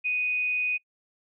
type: tone with amplitude modulation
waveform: sine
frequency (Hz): 2489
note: D#7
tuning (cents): 0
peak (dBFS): -23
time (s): 0.04-0.78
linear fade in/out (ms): 20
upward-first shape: sine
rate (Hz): 267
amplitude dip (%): 25
effects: noise-tail reverb RT60 0.1 s tail -22 dB re dry